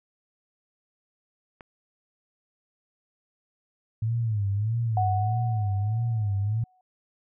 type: click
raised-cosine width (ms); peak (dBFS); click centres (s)
0.5; -28; 1.608
type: tone with vibrato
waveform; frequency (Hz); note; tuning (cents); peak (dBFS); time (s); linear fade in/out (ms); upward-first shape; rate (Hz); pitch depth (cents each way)
sine; 107.7; A2; -37; -23; 4.02-6.64; 5; sine; 1.6; 150
type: tone with exponential decay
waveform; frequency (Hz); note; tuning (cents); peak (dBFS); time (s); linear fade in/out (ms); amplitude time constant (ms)
sine; 740; F#5; 0; -22; 4.97-6.81; 2; 400
effects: none